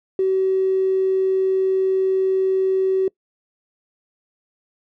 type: tone with tanh clipping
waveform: triangle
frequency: 380 Hz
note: F#4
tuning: 46 cents sharp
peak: -15 dBFS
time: 0.19-3.08 s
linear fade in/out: 2 ms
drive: 2 dB
effects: noise-tail reverb RT60 0.1 s tail -24 dB re dry